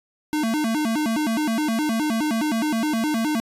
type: tone with vibrato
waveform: square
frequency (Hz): 261.6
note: C4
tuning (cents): 0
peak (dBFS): -21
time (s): 0.33-3.4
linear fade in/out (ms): 0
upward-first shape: square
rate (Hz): 4.8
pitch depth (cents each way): 260
effects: resampled to 32000 Hz